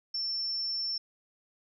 sine tone, 5390 Hz, E8, 38 cents sharp, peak -30 dBFS, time 0.14-0.98 s, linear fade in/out 5 ms, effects none

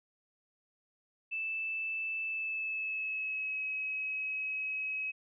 sine tone with pitch glide, 2637 to 2555 Hz, E7 to D#7, 0 to +45 cents, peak -33 dBFS, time 1.31-5.12 s, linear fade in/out 20 ms, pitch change -55 cents, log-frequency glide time 2.24-3.62 s, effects none

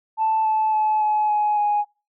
sine tone with pitch steps, 880 / 869.9 / 859.9 / 850 / 840.3 / 830.6 Hz, A5 / A5 / A5 / G#5 / G#5 / G#5, 0 / -20 / -40 / +40 / +20 / 0 cents, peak -16 dBFS, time 0.17-1.85 s, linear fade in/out 50 ms, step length 280 ms, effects noise-tail reverb RT60 0.3 s tail -26 dB re dry + tanh soft clip ceiling -13 dBFS

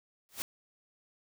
white noise with exponential growth, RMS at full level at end -32 dBFS, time 0.29-0.42 s, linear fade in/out 0 ms, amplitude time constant 28 ms, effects none

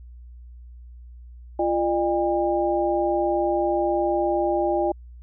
sine tone cluster, 345 / 604 / 806 Hz, F4 / D5 / G5, -21 / +48 / +48 cents, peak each -23 / -24 / -25 dBFS, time 1.59-4.92 s, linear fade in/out 5 ms, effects added 60 Hz sine -40 dBFS peak until 5.22 s

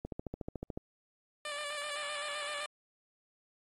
click train, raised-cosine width 2 ms, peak -25 dBFS, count 11, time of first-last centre 0.05-0.775 s, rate 13.8 Hz
10% pulse tone with vibrato, 587.3 Hz, D5, in tune, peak -29 dBFS, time 1.45-2.66 s, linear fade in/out 2 ms, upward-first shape square, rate 7.8 Hz, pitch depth 29 cents each way
effects AAC 32 kbps

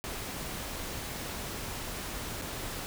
pink noise with dropouts, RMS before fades -38 dBFS, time 0.04-2.86 s, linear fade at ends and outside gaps 0 ms, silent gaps 2.415-2.42 s, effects none

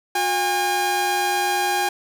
sawtooth tone pair together, 361.3 / 811 Hz, F#4 / G#5, -41 / -41 cents, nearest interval octave + major second, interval 1400 cents, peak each -23 / -16 dBFS, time 0.15-1.89 s, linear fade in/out 5 ms, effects none

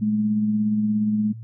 sine tone with tremolo, 212.4 Hz, G#3, 39 cents sharp, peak -17 dBFS, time 0.01-1.33 s, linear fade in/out 20 ms, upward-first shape sine, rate 17 Hz, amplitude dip 30%, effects noise-tail reverb RT60 0.1 s tail -21 dB re dry + added 113 Hz sine -34 dBFS peak until 1.43 s

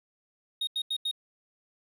triangle tone bursts, 3729 Hz, A#7, in tune, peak -26 dBFS, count 4, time 0.61-1.113 s, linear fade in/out 5 ms, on 62 ms, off 85 ms, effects none

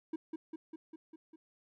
triangle tone with echo, 320 Hz, D#4, 49 cents sharp, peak -32 dBFS, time 0.13-0.16 s, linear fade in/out 5 ms, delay 200 ms, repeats 6, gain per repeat -3 dB, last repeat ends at 1.36 s, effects none

